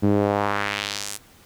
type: tone with band-pass filter sweep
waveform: sawtooth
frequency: 101.9 Hz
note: G#2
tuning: 32 cents flat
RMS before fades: -23 dBFS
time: 0.02-1.18 s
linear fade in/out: 20 ms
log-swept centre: 250 to 9900 Hz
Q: 1.4
effects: pink hiss -52 dBFS RMS until 1.45 s